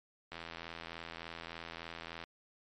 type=click train; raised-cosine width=0.3 ms; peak=-27 dBFS; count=161; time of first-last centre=0.32-2.238 s; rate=83.4 Hz; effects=MP3 48 kbps